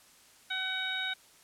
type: harmonic tone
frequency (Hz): 754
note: F#5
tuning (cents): +32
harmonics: 1 / 2 / 3 / 4 / 5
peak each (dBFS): -44 / -35 / -39 / -44 / -35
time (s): 0.5-1.14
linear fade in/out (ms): 10
effects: white hiss -59 dBFS RMS until 1.43 s + low-pass 11000 Hz 12 dB/octave